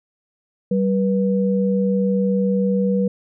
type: tone pair together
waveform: sine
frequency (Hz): 192.8 / 485.8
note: G3 / B4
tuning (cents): -28 / -29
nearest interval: octave + major third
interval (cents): 1599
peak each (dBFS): -17 / -21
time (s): 0.71-3.08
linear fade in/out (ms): 5
effects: none